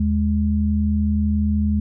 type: tone pair together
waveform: sine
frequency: 78.3 / 209 Hz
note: D#2 / G#3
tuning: +11 / +11 cents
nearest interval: octave + perfect fourth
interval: 1700 cents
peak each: -19 / -19 dBFS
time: 0-1.8 s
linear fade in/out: 5 ms
effects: none